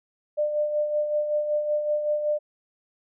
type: tone with tremolo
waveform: sine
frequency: 598 Hz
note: D5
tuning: 31 cents sharp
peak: -20 dBFS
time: 0.37-2.39 s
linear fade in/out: 20 ms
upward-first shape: sine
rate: 5.3 Hz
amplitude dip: 50%
effects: none